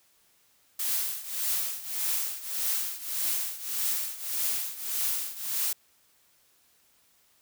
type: noise with tremolo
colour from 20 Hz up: blue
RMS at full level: -27 dBFS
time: 0.79-5.73 s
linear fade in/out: 5 ms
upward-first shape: triangle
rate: 1.7 Hz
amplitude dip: 85%
effects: white hiss -65 dBFS RMS until 7.41 s